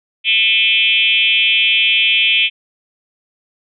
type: tone with frequency modulation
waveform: sine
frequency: 2844 Hz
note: F7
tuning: 31 cents sharp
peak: -10 dBFS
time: 0.24-2.5 s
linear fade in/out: 50 ms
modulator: 212 Hz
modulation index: 2.5
effects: none